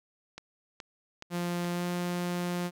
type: click train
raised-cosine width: 0.2 ms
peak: -24 dBFS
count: 4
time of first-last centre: 0.38-1.646 s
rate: 2.37 Hz
type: tone with pitch glide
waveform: sawtooth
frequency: 174.61 to 176.43 Hz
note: F3 to F3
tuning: 0 to +18 cents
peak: -26 dBFS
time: 1.3-2.71 s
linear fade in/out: 50 ms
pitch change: +18 cents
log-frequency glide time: 1.73-1.84 s
effects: none